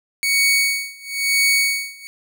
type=tone with tremolo; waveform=sawtooth; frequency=2233 Hz; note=C#7; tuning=12 cents sharp; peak=-10 dBFS; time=0.23-2.07 s; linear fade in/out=0 ms; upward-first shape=sine; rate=1 Hz; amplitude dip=95%; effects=none